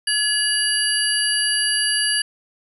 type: tone cluster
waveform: sine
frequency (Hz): 1699 / 2905 / 4691 / 10900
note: G#6 / F#7 / D8 / F9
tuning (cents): +39 / -32 / -3 / -43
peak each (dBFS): -23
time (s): 0.07-2.22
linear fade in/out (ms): 5
effects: none